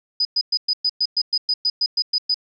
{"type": "tone bursts", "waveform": "sine", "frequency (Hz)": 4978, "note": "D#8", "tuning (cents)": 0, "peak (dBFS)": -16, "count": 14, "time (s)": [0.2, 2.344], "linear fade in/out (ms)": 5, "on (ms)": 51, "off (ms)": 110, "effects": []}